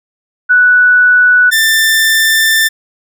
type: tone pair in turn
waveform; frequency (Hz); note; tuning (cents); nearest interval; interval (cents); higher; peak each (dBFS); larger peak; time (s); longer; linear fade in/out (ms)
sine / sawtooth; 1480 / 1780.5; F#6 / A6; 0 / +20; minor third; 320; second; -4; neither; 0.49-1.51 / 1.51-2.69; second; 20
effects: none